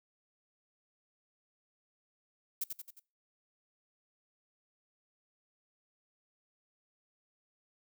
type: noise with echo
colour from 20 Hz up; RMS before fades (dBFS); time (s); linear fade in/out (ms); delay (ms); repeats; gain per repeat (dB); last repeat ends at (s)
violet; -34; 2.61-2.64; 5; 89; 4; -5; 2.996
effects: noise-tail reverb RT60 0.3 s tail -22 dB re dry